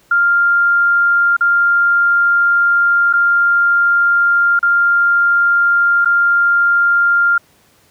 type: tone with dropouts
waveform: sine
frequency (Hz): 1396.9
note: F6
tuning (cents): 0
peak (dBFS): -9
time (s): 0.11-7.38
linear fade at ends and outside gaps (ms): 5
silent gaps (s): 1.367-1.408 / 3.129-3.135 / 4.592-4.628 / 6.048-6.056
effects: pink hiss -52 dBFS RMS until 7.9 s + high-pass 80 Hz 12 dB/octave